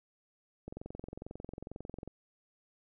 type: click train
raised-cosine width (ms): 2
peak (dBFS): -29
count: 32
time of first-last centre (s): 0.68-2.076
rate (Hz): 22.2
effects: none